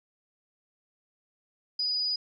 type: tone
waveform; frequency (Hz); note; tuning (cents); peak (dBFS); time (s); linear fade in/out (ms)
sine; 4941; D#8; -13; -26; 1.79-2.16; 5
effects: none